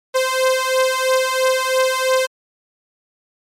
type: beating tone pair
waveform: sawtooth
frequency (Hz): 518 / 521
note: C5 / C5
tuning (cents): -17 / -7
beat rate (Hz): 3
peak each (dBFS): -14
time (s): 0.14-2.27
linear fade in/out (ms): 20
effects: low-pass 12000 Hz 12 dB/octave + MP3 64 kbps